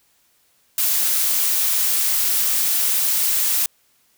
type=noise; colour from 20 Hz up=blue; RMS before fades=-19 dBFS; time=0.78-3.66 s; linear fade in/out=2 ms; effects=white hiss -61 dBFS RMS until 4.17 s